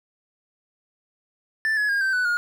triangle tone with pitch steps, 1765 / 1692.1 / 1622.3 / 1555.3 / 1491.1 / 1429.5 Hz, A6 / G#6 / G#6 / G6 / F#6 / F6, +5 / +32 / -41 / -14 / +13 / +40 cents, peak -18 dBFS, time 1.65-2.37 s, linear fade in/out 0 ms, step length 120 ms, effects none

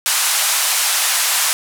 white band-pass noise, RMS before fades -17 dBFS, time 0.06-1.53 s, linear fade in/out 0 ms, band 730 to 12000 Hz, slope 24 dB/octave, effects none

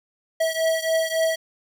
square beating tone pair, 647 / 650.6 Hz, E5 / E5, -32 / -23 cents, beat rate 3.6 Hz, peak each -23 / -25 dBFS, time 0.4-1.36 s, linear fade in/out 10 ms, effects none

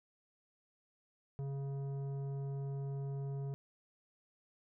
triangle tone with tanh clipping, 138.3 Hz, C#3, 4 cents flat, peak -39 dBFS, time 1.39-3.54 s, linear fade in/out 0 ms, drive 15 dB, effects none

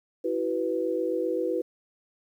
sine chord, E suspended second, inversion none, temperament equal with one note detuned, 329.6 / 377.3 / 493.9 Hz, E4 / F#4 / B4, 0 / +34 / 0 cents, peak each -30 / -30 / -28 dBFS, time 0.24-1.62 s, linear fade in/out 10 ms, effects 10-bit

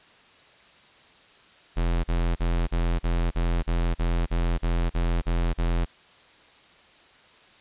square tone bursts, 42.67 Hz, F1, 39 cents flat, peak -22 dBFS, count 13, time 1.76-5.856 s, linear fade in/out 20 ms, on 280 ms, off 38 ms, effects white hiss -54 dBFS RMS until 7.6 s + resampled to 8000 Hz

